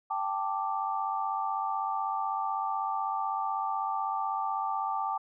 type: chord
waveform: sine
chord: G suspended second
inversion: none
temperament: equal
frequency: 784 / 880 / 1174.7 Hz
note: G5 / A5 / D6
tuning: 0 / 0 / 0 cents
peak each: -33 dBFS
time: 0.1-5.18 s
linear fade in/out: 10 ms
effects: none